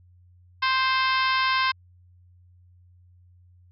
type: harmonic tone with a mistuned harmonic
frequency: 523.3 Hz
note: C5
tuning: in tune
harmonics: 2 / 3 / 4 / 5 / 6 / 7 / 8 / 9 / 10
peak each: -23 / -27 / -29 / -31 / -33 / -34 / -35 / -36 / -37 dBFS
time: 0.62-1.72 s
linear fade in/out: 10 ms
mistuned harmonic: 9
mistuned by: +18 cents
effects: added 89 Hz sine -52 dBFS peak until 3.71 s